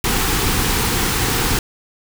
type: band-stop noise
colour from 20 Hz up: pink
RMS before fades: -18 dBFS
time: 0.04-1.59 s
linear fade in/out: 2 ms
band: 510 to 720 Hz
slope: 96 dB/octave
effects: none